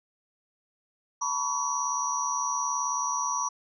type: tone cluster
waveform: sine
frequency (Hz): 908 / 987 / 1125 / 5770 / 6090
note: A#5 / B5 / C#6 / F#8 / F#8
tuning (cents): -46 / -1 / +25 / -44 / +49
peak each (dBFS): -37 / -31 / -31 / -32 / -37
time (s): 1.21-3.49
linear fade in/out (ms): 10
effects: none